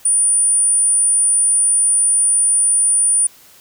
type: tone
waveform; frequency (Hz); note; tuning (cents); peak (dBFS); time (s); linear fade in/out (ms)
sine; 9397; D9; 0; -11; 0.05-3.27; 5
effects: white hiss -46 dBFS RMS until 3.6 s